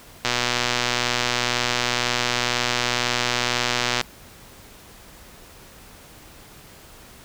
click train, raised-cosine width 0.2 ms, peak -3 dBFS, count 460, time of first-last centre 0.25-4.012 s, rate 122 Hz, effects pink hiss -46 dBFS RMS until 7.24 s

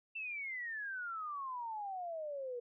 sine exponential sweep, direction down, 2700 to 474.3 Hz, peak -39 dBFS, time 0.15-2.6 s, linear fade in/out 10 ms, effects none

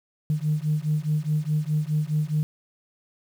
sine beating tone pair, 150 / 154.8 Hz, D3 / D#3, +37 / -9 cents, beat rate 4.8 Hz, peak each -24 dBFS, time 0.3-2.43 s, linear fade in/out 0 ms, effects tanh soft clip ceiling -15 dBFS + 8-bit

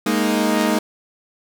sawtooth chord, Ab suspended second, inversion none, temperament equal, 207.7 / 233.1 / 311.1 Hz, Ab3 / Bb3 / Eb4, 0 / 0 / 0 cents, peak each -17 dBFS, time 0.06-0.79 s, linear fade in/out 5 ms, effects none

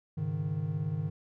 triangle chord, Ab suspended fourth, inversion none, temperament equal, 103.83 / 138.59 / 155.56 Hz, Ab2 / Db3 / Eb3, 0 / 0 / 0 cents, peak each -34 / -35 / -30 dBFS, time 0.17-1.1 s, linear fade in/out 10 ms, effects none

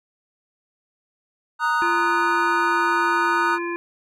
triangle chord, D# minor, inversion second, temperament equal, 932.3 / 1244.5 / 1480 Hz, A#5 / D#6 / F#6, 0 / 0 / 0 cents, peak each -21 dBFS, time 1.59-3.59 s, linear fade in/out 50 ms
harmonic tone, 344 Hz, F4, 26 cents flat, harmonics 1 / 3 / 5 / 7, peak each -26 / -31 / -33 / -34 dBFS, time 1.82-3.76 s, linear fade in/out 0 ms
effects none

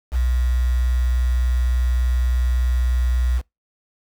sine tone with quantisation, 61.74 Hz, B1, in tune, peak -16 dBFS, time 0.11-3.42 s, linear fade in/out 50 ms, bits 6, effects noise-tail reverb RT60 0.2 s tail -25 dB re dry

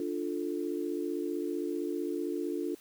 sine chord, D minor, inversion none, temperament equal, 293.7 / 349.2 / 440 Hz, D4 / F4 / A4, 0 / 0 / 0 cents, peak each -35 / -34 / -38 dBFS, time 0-2.75 s, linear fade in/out 2 ms, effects white hiss -58 dBFS RMS until 2.8 s

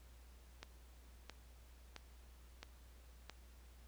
click train, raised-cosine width 0.2 ms, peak -30 dBFS, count 5, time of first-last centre 0.63-3.297 s, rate 1.5 Hz, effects added 60 Hz sine -58 dBFS peak until 3.87 s + pink hiss -68 dBFS RMS until 3.87 s

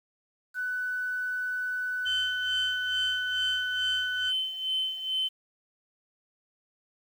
sine tone, 1495 Hz, F#6, 17 cents sharp, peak -28 dBFS, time 0.54-4.33 s, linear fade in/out 50 ms
sine tone with tremolo, 3066 Hz, G7, 39 cents flat, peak -24 dBFS, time 2.05-5.29 s, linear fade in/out 20 ms, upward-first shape sine, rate 2.3 Hz, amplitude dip 70%
effects tanh soft clip ceiling -21 dBFS + 9-bit

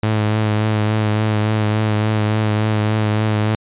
sawtooth tone with vibrato, 107.3 Hz, A2, 43 cents flat, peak -11 dBFS, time 0.03-3.55 s, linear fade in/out 0 ms, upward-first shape triangle, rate 3.5 Hz, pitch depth 32 cents each way, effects resampled to 8000 Hz

